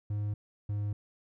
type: tone pair in turn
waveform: triangle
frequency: 103.83 / 103.24 Hz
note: G#2 / G#2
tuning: 0 / -10 cents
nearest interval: unison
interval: 10 cents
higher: first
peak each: -28 dBFS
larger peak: neither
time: 0.1-0.34 / 0.69-0.93 s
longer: neither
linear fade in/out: 5 ms
effects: none